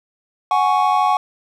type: chord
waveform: triangle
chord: F# suspended second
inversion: none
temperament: just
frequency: 740 / 832.5 / 1110 Hz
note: F#5 / G#5 / C#6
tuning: 0 / +4 / +2 cents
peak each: -16 dBFS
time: 0.51-1.17 s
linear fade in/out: 2 ms
effects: none